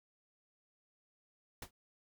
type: noise with exponential decay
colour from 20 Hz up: pink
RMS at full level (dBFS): -39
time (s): 1.62-1.71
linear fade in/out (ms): 5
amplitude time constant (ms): 19
effects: none